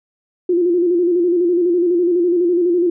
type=tone with vibrato; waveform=sine; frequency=350 Hz; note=F4; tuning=4 cents sharp; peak=-12 dBFS; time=0.49-2.9 s; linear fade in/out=5 ms; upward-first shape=square; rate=12 Hz; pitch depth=51 cents each way; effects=none